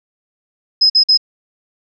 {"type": "tone bursts", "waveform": "sine", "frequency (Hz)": 5090, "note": "D#8", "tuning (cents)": 39, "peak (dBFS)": -7, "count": 3, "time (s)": [0.81, 1.175], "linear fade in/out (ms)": 10, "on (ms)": 89, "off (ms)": 49, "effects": []}